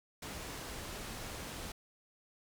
pink low-pass noise, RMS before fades -44 dBFS, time 0.22-1.72 s, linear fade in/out 5 ms, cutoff 12000 Hz, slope 12 dB/octave, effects none

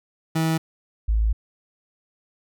30% pulse / sine tone pair in turn, 161.2 / 54.32 Hz, E3 / A1, -38 / -22 cents, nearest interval octave + perfect fifth, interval 1884 cents, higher first, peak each -17 dBFS, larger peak neither, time 0.35-0.58 / 1.08-1.33 s, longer second, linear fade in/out 10 ms, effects none

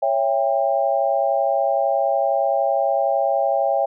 sine chord, C# diminished, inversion none, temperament just, 554.4 / 665.2 / 798.3 Hz, C#5 / E5 / G5, 0 / +16 / +31 cents, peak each -21 dBFS, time 0.02-3.86 s, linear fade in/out 10 ms, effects none

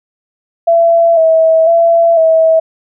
sine tone with vibrato, 659.3 Hz, E5, in tune, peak -5 dBFS, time 0.67-2.6 s, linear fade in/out 10 ms, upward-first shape square, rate 1 Hz, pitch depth 33 cents each way, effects none

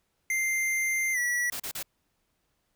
square tone with pitch glide, 2093 to 1941.6 Hz, C7 to B6, 0 to -30 cents, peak -26 dBFS, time 0.3-1.5 s, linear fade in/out 2 ms, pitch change -130 cents, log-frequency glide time 1.13-1.18 s
white noise bursts, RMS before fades -35 dBFS, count 3, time 1.52-1.829 s, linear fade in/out 5 ms, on 79 ms, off 36 ms
effects pink hiss -75 dBFS RMS until 2.75 s

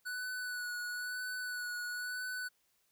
square tone with vibrato, 1480 Hz, F#6, in tune, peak -38 dBFS, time 0.05-2.49 s, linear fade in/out 20 ms, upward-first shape sine, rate 1 Hz, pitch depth 23 cents each way, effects white hiss -75 dBFS RMS until 2.91 s

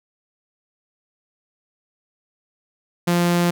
sawtooth tone, 173.9 Hz, F3, 7 cents flat, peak -12 dBFS, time 3.07-3.51 s, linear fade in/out 10 ms, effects none

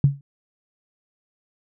sine tone with exponential decay, 140 Hz, C#3, 18 cents sharp, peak -8 dBFS, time 0.04-0.21 s, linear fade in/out 2 ms, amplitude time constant 36 ms, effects none

